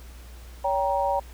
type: chord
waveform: sine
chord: G diminished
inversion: second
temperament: just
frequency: 564.5 / 784 / 940.8 Hz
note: Db5 / G5 / Bb5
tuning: +31 / 0 / +16 cents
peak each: -26 dBFS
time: 0.64-1.2 s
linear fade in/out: 10 ms
effects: added 60 Hz sine -41 dBFS peak until 1.33 s + pink hiss -51 dBFS RMS until 1.33 s